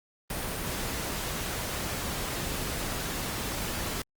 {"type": "noise", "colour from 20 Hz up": "pink", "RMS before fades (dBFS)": -33, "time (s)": [0.3, 4.02], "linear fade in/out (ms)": 2, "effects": ["Opus 32 kbps"]}